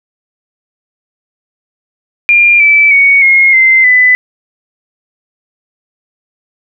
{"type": "tone with pitch steps", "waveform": "sine", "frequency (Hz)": [2400, 2314, 2232, 2152, 2075, 2001], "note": ["D7", "D7", "C#7", "C7", "C7", "B6"], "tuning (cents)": [37, -26, 11, 48, -15, 22], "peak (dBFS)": -3, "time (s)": [2.29, 4.15], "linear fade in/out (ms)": 0, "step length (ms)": 310, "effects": []}